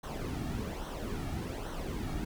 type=noise with flanger; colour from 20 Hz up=brown; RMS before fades=-37 dBFS; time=0.03-2.25 s; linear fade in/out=10 ms; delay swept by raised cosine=0.41 to 2.01 ms; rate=1.2 Hz; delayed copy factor=-0.65; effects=none